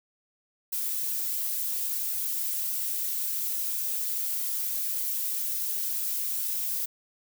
violet noise with flanger, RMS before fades -30 dBFS, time 0.72-6.86 s, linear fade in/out 10 ms, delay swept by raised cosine 1.9 to 3.3 ms, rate 3.5 Hz, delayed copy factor +0.65, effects none

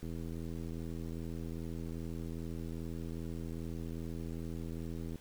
click train, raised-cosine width 3 ms, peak -30 dBFS, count 424, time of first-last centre 0.03-5.157 s, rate 82.5 Hz, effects pink hiss -60 dBFS RMS until 5.2 s

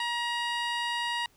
15% pulse tone with low-pass filter, 950 Hz, A#5, 33 cents sharp, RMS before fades -31 dBFS, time 0-1.26 s, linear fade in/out 2 ms, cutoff 6400 Hz, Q 0.67, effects pink hiss -64 dBFS RMS until 1.36 s

